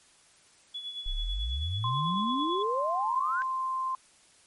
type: tone with tremolo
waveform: sine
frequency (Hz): 3401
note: G#7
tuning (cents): +40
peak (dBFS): -33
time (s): 0.74-2.63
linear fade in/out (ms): 10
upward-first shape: sine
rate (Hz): 9.1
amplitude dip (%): 60
type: exponential sweep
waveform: sine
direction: up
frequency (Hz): 30.56 to 1568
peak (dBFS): -29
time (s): 1.06-3.42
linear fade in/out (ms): 0
type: tone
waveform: sine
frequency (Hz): 1045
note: C6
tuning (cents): -2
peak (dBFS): -28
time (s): 1.84-3.95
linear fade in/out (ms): 2
effects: white hiss -60 dBFS RMS until 4.46 s + MP3 48 kbps